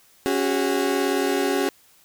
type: chord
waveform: 35% pulse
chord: C# suspended fourth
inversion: none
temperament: equal with one note detuned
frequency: 277.2 / 370 / 408.4 Hz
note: C#4 / F#4 / G#4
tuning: 0 / 0 / -29 cents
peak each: -23 dBFS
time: 0.26-1.69 s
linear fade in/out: 0 ms
effects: white hiss -56 dBFS RMS until 2.04 s